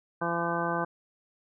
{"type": "harmonic tone", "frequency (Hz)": 170, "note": "F3", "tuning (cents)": -46, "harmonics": [1, 2, 3, 4, 5, 6, 7, 9], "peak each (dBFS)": [-35, -35, -35, -35, -35, -35, -35, -35], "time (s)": [0.21, 0.85], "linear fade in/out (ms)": 10, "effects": []}